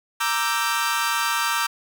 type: chord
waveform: sawtooth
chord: E half-diminished seventh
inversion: second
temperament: equal with one note detuned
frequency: 932.3 / 1174.7 / 1324.6 / 1568 Hz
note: Bb5 / D6 / E6 / G6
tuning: 0 / 0 / +8 / 0 cents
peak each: -23 dBFS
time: 0.2-1.67 s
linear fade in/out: 10 ms
effects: none